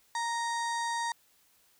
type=harmonic tone with a mistuned harmonic; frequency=932.3 Hz; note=A#5; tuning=in tune; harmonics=1 / 2 / 4 / 5 / 6 / 7 / 8 / 9 / 10; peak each=-31 / -37 / -43 / -45 / -47 / -48 / -49 / -50 / -51 dBFS; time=0.15-1.12 s; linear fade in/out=2 ms; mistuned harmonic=6; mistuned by=+56 cents; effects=white hiss -66 dBFS RMS until 1.79 s